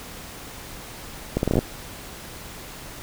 accelerating click train, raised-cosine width 2 ms, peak -7 dBFS, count 9, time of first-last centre 1.37-1.59 s, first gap 61 ms, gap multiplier 0.75, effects pink hiss -39 dBFS RMS until 3.02 s

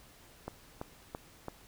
click train, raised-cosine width 1 ms, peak -24 dBFS, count 4, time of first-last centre 0.48-1.483 s, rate 2.99 Hz, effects pink hiss -58 dBFS RMS until 1.67 s

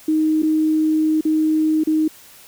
sine tone with dropouts, 312.2 Hz, D#4, 6 cents sharp, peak -14 dBFS, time 0.08-2.08 s, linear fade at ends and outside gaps 5 ms, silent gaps 0.422-0.43 / 1.21-1.251 / 1.837-1.871 s, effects white hiss -45 dBFS RMS until 2.47 s

